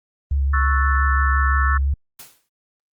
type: tone with vibrato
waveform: sine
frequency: 69.3 Hz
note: C#2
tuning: in tune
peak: -16 dBFS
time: 0.31-1.94 s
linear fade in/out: 5 ms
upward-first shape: sine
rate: 5.8 Hz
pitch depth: 27 cents each way
type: chord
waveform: sine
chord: F# minor seventh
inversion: second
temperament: equal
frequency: 1108.7 / 1318.5 / 1480 / 1760 Hz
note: C#6 / E6 / F#6 / A6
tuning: 0 / 0 / 0 / 0 cents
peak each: -25 / -23 / -28 / -24 dBFS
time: 0.53-1.78 s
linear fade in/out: 10 ms
type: noise with exponential decay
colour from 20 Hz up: white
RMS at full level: -36 dBFS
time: 2.19-2.49 s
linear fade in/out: 5 ms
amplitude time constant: 64 ms
effects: Opus 32 kbps